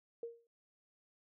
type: tone with exponential decay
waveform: sine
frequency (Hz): 466.2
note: A#4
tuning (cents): 0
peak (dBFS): -37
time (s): 0.23-0.47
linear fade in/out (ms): 2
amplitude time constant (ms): 51
effects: none